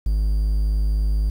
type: tone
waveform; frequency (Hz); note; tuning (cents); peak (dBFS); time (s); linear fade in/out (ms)
triangle; 51.9; G#1; 0; -15; 0.06-1.3; 5
effects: 8-bit